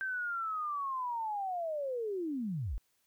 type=linear sweep; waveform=sine; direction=down; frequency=1568 to 36 Hz; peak=-33 dBFS; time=0.01-2.78 s; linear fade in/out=0 ms; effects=white hiss -75 dBFS RMS until 3.06 s